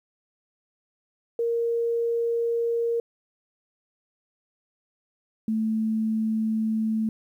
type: tone pair in turn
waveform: sine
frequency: 466.2 / 220 Hz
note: A#4 / A3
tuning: 0 / 0 cents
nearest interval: octave + minor second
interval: 1300 cents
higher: first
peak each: -22 dBFS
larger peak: neither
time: 1.39-3 / 5.48-7.09 s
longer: neither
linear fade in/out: 2 ms
effects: 10-bit